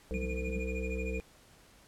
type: harmonic tone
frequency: 63.8 Hz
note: C2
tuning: 43 cents flat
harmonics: 1 / 3 / 5 / 7 / 8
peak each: -35 / -41 / -45 / -39 / -43 dBFS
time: 0.11-1.2 s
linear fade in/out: 0 ms
type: tone with tremolo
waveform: triangle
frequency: 2430 Hz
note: D#7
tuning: 42 cents flat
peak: -37 dBFS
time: 0.14-1.21 s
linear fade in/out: 0 ms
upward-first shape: sine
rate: 13 Hz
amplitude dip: 85%
type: tone bursts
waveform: sine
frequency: 187.7 Hz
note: F#3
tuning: 25 cents sharp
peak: -35 dBFS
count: 6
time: 0.14-0.588 s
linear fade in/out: 5 ms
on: 33 ms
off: 50 ms
effects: pink hiss -60 dBFS RMS until 1.87 s + low-pass 12000 Hz 12 dB/octave